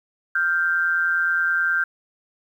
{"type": "tone pair together", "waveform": "sine", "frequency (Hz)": [1398.5, 1568], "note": ["F6", "G6"], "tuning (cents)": [2, 0], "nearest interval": "major second", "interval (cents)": 198, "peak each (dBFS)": [-22, -20], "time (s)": [0.35, 1.84], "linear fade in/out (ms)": 5, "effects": ["9-bit"]}